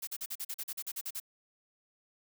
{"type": "noise bursts", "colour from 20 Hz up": "blue", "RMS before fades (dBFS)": -38, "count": 13, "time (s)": [0.02, 1.201], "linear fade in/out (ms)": 10, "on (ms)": 53, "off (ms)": 41, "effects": []}